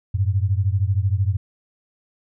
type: beating tone pair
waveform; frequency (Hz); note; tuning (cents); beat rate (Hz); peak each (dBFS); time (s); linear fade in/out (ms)
sine; 93 / 106; F#2 / G#2; +9 / +36; 13; -19 / -21; 0.14-1.37; 10
effects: none